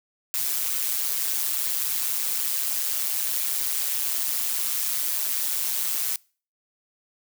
blue noise with amplitude modulation, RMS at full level -23 dBFS, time 0.34-6.16 s, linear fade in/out 0 ms, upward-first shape sine, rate 140 Hz, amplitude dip 70%, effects noise-tail reverb RT60 0.4 s tail -25 dB re dry

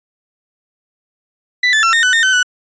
35% pulse tone with pitch steps, 1983 / 1744 / 1347 / 1837 / 1498 / 1828 / 1528 / 1483 Hz, B6 / A6 / E6 / A#6 / F#6 / A#6 / G6 / F#6, +7 / -16 / +37 / -26 / +21 / -34 / -45 / +4 cents, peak -8 dBFS, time 1.63-2.43 s, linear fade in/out 5 ms, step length 100 ms, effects resampled to 16000 Hz

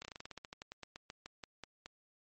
slowing click train, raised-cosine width 0.2 ms, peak -28 dBFS, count 20, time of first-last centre 0.02-1.86 s, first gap 29 ms, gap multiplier 1.12, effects MP3 32 kbps

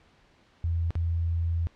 sine tone with dropouts, 83.9 Hz, E2, 31 cents sharp, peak -24 dBFS, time 0.64-1.67 s, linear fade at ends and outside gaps 0 ms, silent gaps 0.906-0.954 s, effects pink hiss -61 dBFS RMS until 1.75 s + low-pass 4000 Hz 12 dB/octave

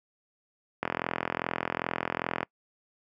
click train, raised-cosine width 0.5 ms, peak -12 dBFS, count 69, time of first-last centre 0.83-2.43 s, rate 42.5 Hz, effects noise-tail reverb RT60 0.1 s tail -25 dB re dry + high-pass 150 Hz 12 dB/octave

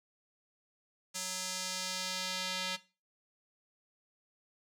square tone with band-pass filter sweep, 185.3 Hz, F#3, 3 cents sharp, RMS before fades -37 dBFS, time 1.14-2.77 s, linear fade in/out 20 ms, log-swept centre 6700 to 3700 Hz, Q 1.5, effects noise-tail reverb RT60 0.3 s tail -17 dB re dry

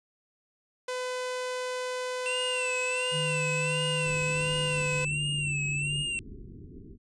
sawtooth tone, 504 Hz, B4, 35 cents sharp, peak -27 dBFS, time 0.88-5.05 s, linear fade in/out 5 ms
square tone with vibrato, 2697 Hz, E7, 39 cents sharp, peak -30 dBFS, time 2.26-6.19 s, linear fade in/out 0 ms, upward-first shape sine, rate 1.4 Hz, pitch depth 89 cents each way
sine tone with pitch glide, 152.9 to 144.4 Hz, D#3 to D3, -30 to -29 cents, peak -31 dBFS, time 3.11-6.06 s, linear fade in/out 50 ms, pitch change -99 cents, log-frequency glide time 4.4-5.53 s
pink low-pass noise, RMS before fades -45 dBFS, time 4.03-6.98 s, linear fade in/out 50 ms, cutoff 420 Hz, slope 96 dB/octave
effects resampled to 22050 Hz

